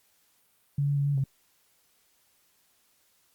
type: tone with pitch steps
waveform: sine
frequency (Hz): 142 / 142.8 / 141.2 / 142.9 / 135.7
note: C#3 / D3 / C#3 / D3 / C#3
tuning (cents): +42 / -48 / +32 / -47 / -36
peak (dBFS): -23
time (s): 0.78-1.24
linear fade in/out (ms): 5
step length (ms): 92
effects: white hiss -67 dBFS RMS until 3.34 s + Opus 48 kbps